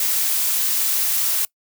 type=noise; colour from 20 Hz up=blue; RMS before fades=-20 dBFS; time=0-1.45 s; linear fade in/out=2 ms; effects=noise-tail reverb RT60 0.1 s tail -23 dB re dry